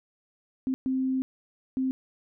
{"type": "tone bursts at uneven times", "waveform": "sine", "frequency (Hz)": 261.6, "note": "C4", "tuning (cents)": 0, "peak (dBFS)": -24, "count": 3, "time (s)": [[0.67, 0.74], [0.86, 1.22], [1.77, 1.91]], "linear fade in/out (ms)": 0, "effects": []}